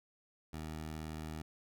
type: tone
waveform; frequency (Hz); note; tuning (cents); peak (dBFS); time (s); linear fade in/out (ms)
15% pulse; 78.2; D#2; +9; -35; 0.53-1.42; 5
effects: none